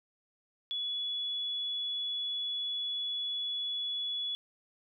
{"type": "tone", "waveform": "sine", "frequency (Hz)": 3403, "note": "G#7", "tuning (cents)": 41, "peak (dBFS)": -32, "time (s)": [0.71, 4.35], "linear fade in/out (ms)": 0, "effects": []}